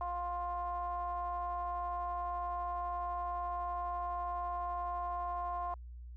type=ring-modulated tone; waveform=triangle; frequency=174.61 Hz; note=F3; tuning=in tune; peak=-30 dBFS; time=0.01-5.74 s; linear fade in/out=0 ms; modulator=879 Hz; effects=added 60 Hz sine -45 dBFS peak until 6.16 s